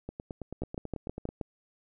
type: two click trains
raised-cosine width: 2 ms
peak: -24 / -20 dBFS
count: 12 / 6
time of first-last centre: 0.09-1.29 / 0.62-1.412 s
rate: 9.17 / 6.31 Hz
effects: none